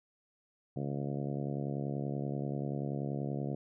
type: harmonic tone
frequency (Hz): 70.4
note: C#2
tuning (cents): +27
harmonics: 2 / 3 / 4 / 5 / 6 / 7 / 8 / 9 / 10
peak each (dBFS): -36 / -40 / -42 / -44 / -46 / -47 / -48 / -49 / -50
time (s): 0.76-3.55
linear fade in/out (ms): 5
effects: none